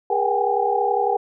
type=tone cluster; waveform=sine; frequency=410 / 477.9 / 757 / 789 / 827 Hz; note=G#4 / A#4 / F#5 / G5 / G#5; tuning=-22 / +43 / +39 / +11 / -8 cents; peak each=-24 dBFS; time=0.1-1.17 s; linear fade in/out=5 ms; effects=none